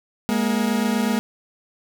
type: tone pair together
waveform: 40% pulse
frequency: 207.9 / 236 Hz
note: G#3 / A#3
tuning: +2 / +22 cents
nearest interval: major second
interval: 220 cents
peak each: -21 dBFS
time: 0.29-1.19 s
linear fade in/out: 0 ms
effects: none